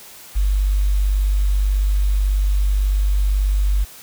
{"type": "tone with quantisation", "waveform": "sine", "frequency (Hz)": 49.11, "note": "G1", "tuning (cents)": 4, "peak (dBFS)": -14, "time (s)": [0.35, 3.85], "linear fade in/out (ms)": 20, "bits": 7, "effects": ["white hiss -41 dBFS RMS until 4.02 s"]}